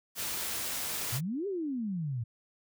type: noise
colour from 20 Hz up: white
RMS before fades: -35 dBFS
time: 0.15-1.21 s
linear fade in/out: 50 ms
type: exponential two-way sweep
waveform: sine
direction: up then down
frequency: 110 to 415.3 to 110.2 Hz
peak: -31 dBFS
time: 1.12-2.24 s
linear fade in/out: 10 ms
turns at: 1.47 s
effects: none